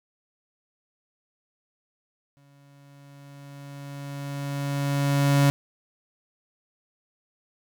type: tone with exponential growth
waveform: 35% pulse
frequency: 141 Hz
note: C#3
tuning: 30 cents sharp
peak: -14 dBFS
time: 2.37-5.5 s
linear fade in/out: 0 ms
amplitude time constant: 680 ms
effects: none